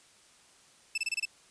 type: tone bursts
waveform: sawtooth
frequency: 2637 Hz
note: E7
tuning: in tune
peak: -25 dBFS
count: 6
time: 0.95-1.254 s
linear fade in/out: 5 ms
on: 29 ms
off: 26 ms
effects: white hiss -60 dBFS RMS until 1.5 s + resampled to 22050 Hz